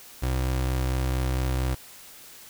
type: tone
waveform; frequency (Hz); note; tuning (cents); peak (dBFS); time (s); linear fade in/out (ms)
30% pulse; 64.4; C2; -27; -21; 0.22-1.75; 10
effects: white hiss -47 dBFS RMS until 2.49 s